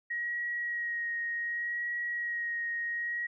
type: tone with vibrato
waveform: sine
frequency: 1892 Hz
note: A#6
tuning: 25 cents sharp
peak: -31 dBFS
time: 0.1-3.27 s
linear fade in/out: 10 ms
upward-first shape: sine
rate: 0.67 Hz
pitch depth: 18 cents each way
effects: none